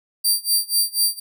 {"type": "tone with tremolo", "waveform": "15% pulse", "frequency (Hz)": 4699, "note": "D8", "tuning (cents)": 0, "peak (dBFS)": -8, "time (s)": [0.24, 1.2], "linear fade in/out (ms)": 10, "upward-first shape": "sine", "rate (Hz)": 4.1, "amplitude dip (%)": 95, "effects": []}